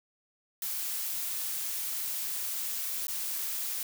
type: noise with dropouts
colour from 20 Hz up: blue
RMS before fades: -34 dBFS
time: 0.62-3.83 s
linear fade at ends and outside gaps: 2 ms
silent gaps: 3.07-3.081 s
effects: none